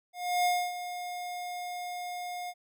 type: tone with ADSR envelope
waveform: square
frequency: 714 Hz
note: F5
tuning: 38 cents sharp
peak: -24 dBFS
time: 0.13-2.54 s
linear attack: 320 ms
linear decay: 270 ms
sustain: -12 dB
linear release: 50 ms
effects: none